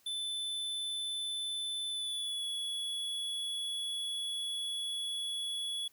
square tone with pitch glide, 3517 to 3382 Hz, A7 to G#7, -1 to +31 cents, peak -35 dBFS, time 0.06-5.88 s, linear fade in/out 5 ms, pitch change -68 cents, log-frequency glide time 1.91-2.44 s, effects white hiss -67 dBFS RMS until 5.92 s

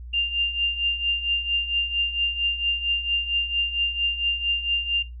sine tone with tremolo, 2794 Hz, F7, in tune, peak -18 dBFS, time 0.13-5.03 s, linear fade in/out 10 ms, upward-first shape triangle, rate 4.4 Hz, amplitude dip 80%, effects noise-tail reverb RT60 0.2 s tail -17 dB re dry + added 60 Hz sine -35 dBFS peak until 5.2 s

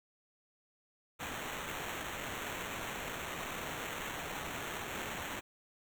white noise with sample-and-hold, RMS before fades -41 dBFS, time 1.19-5.41 s, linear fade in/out 20 ms, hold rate 4900 Hz, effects none

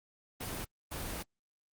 pink noise bursts at uneven times, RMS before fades -39 dBFS, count 2, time 0.4-0.65 / 0.91-1.23 s, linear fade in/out 10 ms, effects Opus 24 kbps

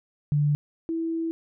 sine tone pair in turn, 146.83 / 328.3 Hz, D3 / E4, 0 / -7 cents, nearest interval octave + major second, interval 1393 cents, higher second, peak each -19 / -25 dBFS, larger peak first, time 0.32-0.55 / 0.89-1.31 s, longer second, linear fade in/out 0 ms, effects none

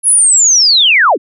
sine linear sweep, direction down, 10690 to 196 Hz, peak -5 dBFS, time 0.03-1.18 s, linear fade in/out 50 ms, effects none

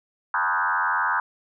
sine tone with frequency modulation, 1244.5 Hz, D#6, in tune, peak -20 dBFS, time 0.34-1.2 s, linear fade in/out 2 ms, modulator 87.1 Hz, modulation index 4.3, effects none

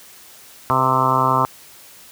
harmonic tone with a mistuned harmonic, 130.81 Hz, C3, in tune, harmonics 1 / 2 / 3 / 4 / 5 / 6 / 7 / 8 / 9 / 10, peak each -24 / -27 / -29 / -29 / -26 / -28 / -21 / -19 / -21 / -23 dBFS, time 0.7-1.45 s, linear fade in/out 0 ms, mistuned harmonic 4, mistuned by -44 cents, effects white hiss -44 dBFS RMS until 2.11 s + high-pass 60 Hz 12 dB/octave

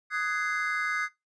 triangle chord, Ab dominant seventh, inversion second, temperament just, 1245.9 / 1495.1 / 1661.2 / 2077 Hz, Eb6 / Gb6 / Ab6 / C7, +2 / +18 / 0 / -13 cents, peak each -31 dBFS, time 0.1-1.09 s, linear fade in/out 50 ms, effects noise-tail reverb RT60 0.2 s tail -21 dB re dry + resampled to 22050 Hz

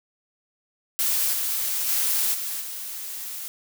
blue noise with level steps, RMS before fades -23 / -26 / -23 / -30 / -34 dBFS, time 0.99-3.48 s, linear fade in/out 0 ms, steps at 1.32 / 1.87 / 2.33 / 2.6 s, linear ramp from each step 20 ms, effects none

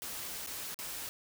white noise with dropouts, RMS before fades -41 dBFS, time 0.02-1.09 s, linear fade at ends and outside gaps 0 ms, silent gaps 0.463-0.472 / 0.744-0.789 s, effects none

